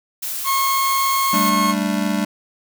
blue noise, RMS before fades -26 dBFS, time 0.22-1.5 s, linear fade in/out 10 ms
40% pulse tone, 1084 Hz, C#6, 39 cents flat, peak -16 dBFS, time 0.44-1.75 s, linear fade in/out 50 ms
square chord, G suspended second, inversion none, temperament just, 196 / 220.5 / 294 Hz, G3 / A3 / D4, 0 / +4 / +2 cents, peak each -22 / -24 / -25 dBFS, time 1.33-2.25 s, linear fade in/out 5 ms
effects none

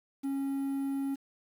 triangle tone with quantisation, 274.5 Hz, C#4, 17 cents flat, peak -28 dBFS, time 0.23-1.16 s, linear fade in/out 20 ms, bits 9, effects none

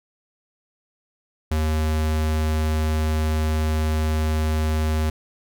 square tone, 77.9 Hz, D#2, 3 cents sharp, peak -20 dBFS, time 1.51-5.1 s, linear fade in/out 5 ms, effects none

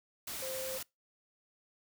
sine tone in noise, 523.3 Hz, C5, in tune, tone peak -39 dBFS, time 0.42-0.78 s, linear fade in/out 5 ms, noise white, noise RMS -41 dBFS, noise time 0.27-0.83 s, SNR -1 dB, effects noise-tail reverb RT60 0.2 s tail -24 dB re dry

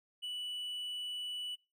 triangle tone, 2960 Hz, F#7, in tune, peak -36 dBFS, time 0.22-1.56 s, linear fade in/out 20 ms, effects noise-tail reverb RT60 0.3 s tail -24 dB re dry

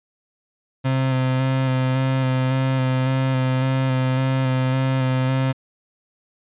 35% pulse tone with vibrato, 130.81 Hz, C3, in tune, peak -16 dBFS, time 0.84-5.53 s, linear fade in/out 20 ms, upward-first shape square, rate 1.8 Hz, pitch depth 17 cents each way, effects resampled to 8000 Hz

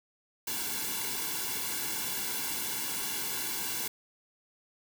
white noise with comb filter, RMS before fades -34 dBFS, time 0.47-3.88 s, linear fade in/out 5 ms, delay 1.6 ms, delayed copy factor -0.9, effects none

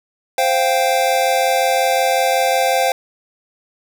square chord, C suspended fourth, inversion none, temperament equal, 523.3 / 698.5 / 784 Hz, C5 / F5 / G5, 0 / 0 / 0 cents, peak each -19 dBFS, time 0.38-2.92 s, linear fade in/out 2 ms, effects none

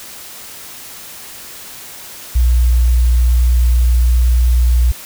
sine tone with vibrato, 60.4 Hz, B1, 38 cents flat, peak -7 dBFS, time 2.35-4.92 s, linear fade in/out 10 ms, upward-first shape sine, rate 19 Hz, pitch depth 12 cents each way, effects tanh soft clip ceiling -4 dBFS + white hiss -33 dBFS RMS until 5.05 s

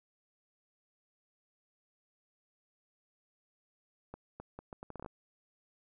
accelerating click train, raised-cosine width 1 ms, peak -30 dBFS, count 11, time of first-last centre 4.14-5.062 s, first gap 260 ms, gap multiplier 0.73, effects none

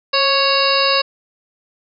harmonic tone with a mistuned harmonic, 554.4 Hz, C#5, in tune, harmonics 1 / 2 / 3 / 4 / 5 / 7 / 8 / 9, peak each -19 / -19 / -25 / -28 / -20 / -21 / -21 / -22 dBFS, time 0.13-1.02 s, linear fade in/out 10 ms, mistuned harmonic 1, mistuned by -31 cents, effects none

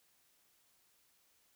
silence, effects white hiss -72 dBFS RMS until 1.55 s

